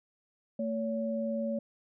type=tone pair together; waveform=sine; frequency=224.4 / 565.5 Hz; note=A3 / C#5; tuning=+34 / +34 cents; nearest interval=octave + major third; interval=1600 cents; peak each=-32 / -33 dBFS; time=0.59-1.59 s; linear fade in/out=5 ms; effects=none